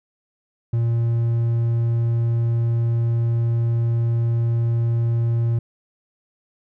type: tone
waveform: triangle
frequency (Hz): 116.54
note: A#2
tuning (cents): 0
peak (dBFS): -15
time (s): 0.73-5.59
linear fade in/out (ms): 5
effects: none